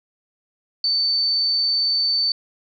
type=tone; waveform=sine; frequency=4539 Hz; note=C#8; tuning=40 cents sharp; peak=-17 dBFS; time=0.84-2.32 s; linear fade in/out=2 ms; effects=none